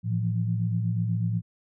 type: tone cluster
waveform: sine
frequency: 111.6 / 166 / 174.2 Hz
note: A2 / E3 / F3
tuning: +25 / +12 / -4 cents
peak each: -25 / -32 / -30 dBFS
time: 0.03-1.42 s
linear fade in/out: 50 ms
effects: none